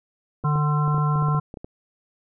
clicks, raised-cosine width 2 ms, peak -22 dBFS, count 12, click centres 0.439 / 0.557 / 0.879 / 0.945 / 0.981 / 1.157 / 1.224 / 1.285 / 1.348 / 1.541 / 1.572 / 1.645 s
harmonic tone, 149.2 Hz, D3, 28 cents sharp, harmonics 1 / 3 / 5 / 7 / 9, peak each -19 / -36 / -34 / -27 / -31 dBFS, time 0.44-1.4 s, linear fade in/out 10 ms
effects none

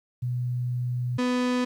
sine / 35% pulse tone pair in turn, 123.47 / 249.1 Hz, B2 / B3, 0 / +15 cents, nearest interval octave, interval 1215 cents, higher second, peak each -25 / -21 dBFS, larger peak second, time 0.22-1.18 / 1.18-1.65 s, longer first, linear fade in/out 10 ms, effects low-pass 6000 Hz 12 dB/octave + 10-bit

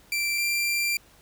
sawtooth tone pair in turn, 2349 / 2368 Hz, D7 / D7, 0 / +14 cents, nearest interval unison, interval 14 cents, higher second, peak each -21 / -20 dBFS, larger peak second, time 0.12-0.38 / 0.38-0.97 s, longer second, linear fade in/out 2 ms, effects pink hiss -56 dBFS RMS until 1.21 s

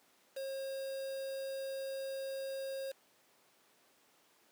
triangle tone with quantisation, 539 Hz, C#5, 49 cents flat, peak -36 dBFS, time 0.36-2.92 s, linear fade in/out 10 ms, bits 8, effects pink hiss -68 dBFS RMS until 4.51 s + high-pass 300 Hz 12 dB/octave

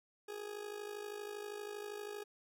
40% pulse tone with amplitude modulation, 415.3 Hz, G#4, in tune, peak -39 dBFS, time 0.28-2.24 s, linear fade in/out 10 ms, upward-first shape sine, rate 52.6 Hz, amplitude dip 70%, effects none

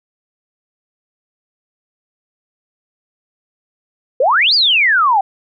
sine exponential two-way sweep, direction up then down, 474.7 to 4978 to 750 Hz, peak -9 dBFS, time 4.2-5.21 s, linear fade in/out 5 ms, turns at 4.54 s, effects none

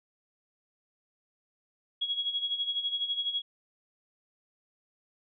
sine tone with tremolo, 3322 Hz, G#7, in tune, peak -26 dBFS, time 2.01-3.42 s, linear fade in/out 10 ms, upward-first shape sine, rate 12 Hz, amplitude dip 70%, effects none

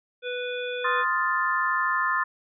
harmonic tone, 493.9 Hz, B4, in tune, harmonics 1 / 3 / 5 / 7, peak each -30 / -35 / -37 / -38 dBFS, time 0.22-1.05 s, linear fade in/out 50 ms
sine chord, F dominant seventh, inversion second, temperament equal, 1046.5 / 1244.5 / 1396.9 / 1760 Hz, C6 / Eb6 / F6 / A6, 0 / 0 / 0 / 0 cents, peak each -26 / -29 / -31 / -26 dBFS, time 0.84-2.24 s, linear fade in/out 10 ms
effects none

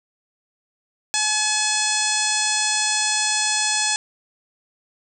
harmonic tone, 853 Hz, G#5, 46 cents sharp, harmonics 1 / 2 / 3 / 4 / 5 / 6 / 7 / 8 / 9 / 10, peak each -28 / -28 / -28 / -28 / -28 / -28 / -28 / -28 / -28 / -28 dBFS, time 1.14-3.96 s, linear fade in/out 0 ms, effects none

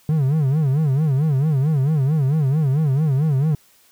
triangle tone with vibrato, 144.6 Hz, D3, 27 cents flat, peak -13 dBFS, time 0.09-3.55 s, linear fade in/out 2 ms, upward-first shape sine, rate 4.5 Hz, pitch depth 180 cents each way, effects white hiss -55 dBFS RMS until 3.91 s

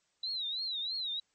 sine tone with vibrato, 3935 Hz, B7, 7 cents flat, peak -33 dBFS, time 0.23-1.2 s, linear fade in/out 5 ms, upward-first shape triangle, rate 3.1 Hz, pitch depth 170 cents each way, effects white hiss -75 dBFS RMS until 1.34 s + MP3 32 kbps

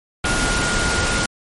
sine tone in noise, 1423 Hz, F6, 32 cents sharp, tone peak -23 dBFS, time 0.24-1.26 s, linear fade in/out 5 ms, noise pink, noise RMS -20 dBFS, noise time 0.24-1.26 s, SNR -6 dB, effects MP3 48 kbps

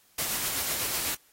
white noise with tremolo, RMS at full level -29 dBFS, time 0.18-1.15 s, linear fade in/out 5 ms, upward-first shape sine, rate 8 Hz, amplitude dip 30%, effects white hiss -62 dBFS RMS until 1.32 s + AAC 48 kbps

